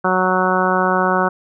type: harmonic tone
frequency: 185 Hz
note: F#3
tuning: in tune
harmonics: 1 / 2 / 3 / 4 / 5 / 6 / 7 / 8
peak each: -22 / -22 / -22 / -22 / -22 / -22 / -22 / -22 dBFS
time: 0.04-1.29 s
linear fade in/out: 10 ms
effects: none